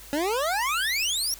25% pulse exponential sweep, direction up, 277.2 to 5800 Hz, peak -20 dBFS, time 0.13-1.34 s, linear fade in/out 0 ms, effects added 50 Hz sine -49 dBFS peak until 1.39 s + white hiss -46 dBFS RMS until 1.39 s

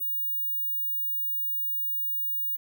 sine tone, 15600 Hz, B9, 23 cents flat, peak -26 dBFS, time 0-2.57 s, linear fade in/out 20 ms, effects none

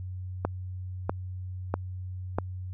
click train, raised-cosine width 1 ms, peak -12 dBFS, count 4, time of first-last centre 0.45-2.385 s, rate 1.55 Hz, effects added 92 Hz sine -34 dBFS peak until 2.73 s

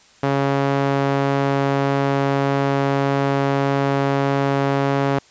sawtooth tone with band-pass filter, 138.59 Hz, C#3, in tune, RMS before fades -19 dBFS, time 0.23-5.19 s, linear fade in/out 5 ms, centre 660 Hz, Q 0.57, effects white hiss -51 dBFS RMS until 5.3 s + resampled to 16000 Hz

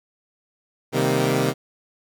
15% pulse chord, C minor seventh, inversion none, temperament equal, 130.81 / 155.56 / 196 / 233.1 Hz, C3 / Eb3 / G3 / Bb3, 0 / 0 / 0 / 0 cents, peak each -16 / -18 / -22 / -21 dBFS, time 0.92-1.54 s, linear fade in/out 50 ms, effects none

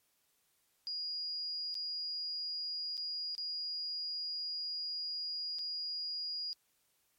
sine tone with dropouts, 4868 Hz, D#8, 39 cents flat, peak -36 dBFS, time 0.87-6.53 s, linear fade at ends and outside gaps 0 ms, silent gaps 1.743-1.752 / 2.97-2.977 / 3.351-3.38 / 5.586-5.591 s, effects white hiss -75 dBFS RMS until 7.18 s + MP3 64 kbps

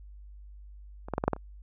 clicks, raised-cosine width 1 ms, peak -26 / -15 / -13 / -13 / -8 / -13 / -30 dBFS, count 7, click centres 1.085 / 1.137 / 1.181 / 1.239 / 1.28 / 1.333 / 1.364 s, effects added 50 Hz sine -45 dBFS peak until 1.62 s

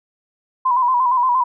sine tone with vibrato, 1000 Hz, B5, 21 cents sharp, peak -13 dBFS, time 0.65-1.44 s, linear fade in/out 10 ms, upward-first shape square, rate 8.6 Hz, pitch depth 57 cents each way, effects none

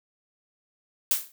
blue noise with exponential decay, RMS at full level -19 dBFS, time 1.11-1.32 s, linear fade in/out 1 ms, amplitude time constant 45 ms, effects none

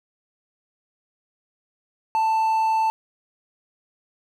triangle tone, 885 Hz, A5, 10 cents sharp, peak -16 dBFS, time 2.15-2.9 s, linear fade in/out 0 ms, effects none

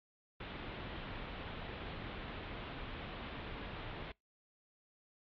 pink low-pass noise, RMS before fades -45 dBFS, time 0.4-4.12 s, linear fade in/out 5 ms, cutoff 3700 Hz, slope 48 dB/octave, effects noise-tail reverb RT60 0.2 s tail -26 dB re dry + MP3 48 kbps

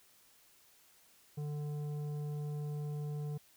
triangle tone with tanh clipping, 147.9 Hz, D3, 13 cents sharp, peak -38 dBFS, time 1.37-3.38 s, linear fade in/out 10 ms, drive 14 dB, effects white hiss -65 dBFS RMS until 3.56 s

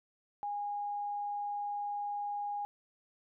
sine tone, 820 Hz, G#5, 22 cents flat, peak -34 dBFS, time 0.43-2.65 s, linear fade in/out 0 ms, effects none

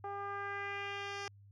10% pulse tone with low-pass filter sweep, 400.8 Hz, G4, 38 cents sharp, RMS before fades -41 dBFS, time 0.04-1.28 s, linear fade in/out 2 ms, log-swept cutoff 880 to 5100 Hz, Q 2.1, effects added 100 Hz sine -56 dBFS peak until 1.51 s

